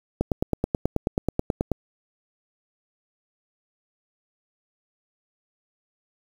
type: click train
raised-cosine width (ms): 2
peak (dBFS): -8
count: 15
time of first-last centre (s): 0.21-1.717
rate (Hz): 9.29
effects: 7-bit